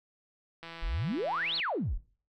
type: click train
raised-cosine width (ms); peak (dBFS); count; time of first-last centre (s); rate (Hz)
0.3; -28; 162; 0.63-1.6; 166
type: exponential two-way sweep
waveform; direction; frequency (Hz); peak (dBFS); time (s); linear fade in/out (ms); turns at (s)
sine; up then down; 30.87 to 4500 to 30.87; -29; 0.82-1.98; 10; 1.56
effects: noise-tail reverb RT60 0.4 s tail -19 dB re dry